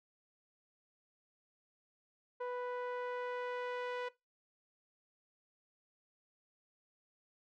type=tone with low-pass filter sweep; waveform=sawtooth; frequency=493.9 Hz; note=B4; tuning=in tune; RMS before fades=-40 dBFS; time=2.4-4.09 s; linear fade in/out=10 ms; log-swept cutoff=1200 to 2700 Hz; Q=0.93; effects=noise-tail reverb RT60 0.2 s tail -19 dB re dry